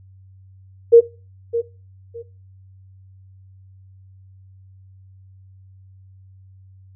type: tone with echo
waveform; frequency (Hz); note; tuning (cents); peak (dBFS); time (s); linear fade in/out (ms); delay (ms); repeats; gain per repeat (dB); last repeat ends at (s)
sine; 466.2; A#4; 0; -3; 0.92-1.01; 20; 610; 2; -13; 2.23
effects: noise-tail reverb RT60 0.3 s tail -18 dB re dry + added 95 Hz sine -44 dBFS peak until 6.95 s